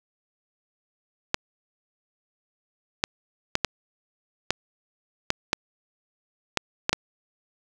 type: clicks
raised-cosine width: 0.2 ms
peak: -3 dBFS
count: 10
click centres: 1.344 / 3.039 / 3.554 / 3.647 / 4.506 / 5.304 / 5.531 / 6.573 / 6.894 / 6.93 s
effects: none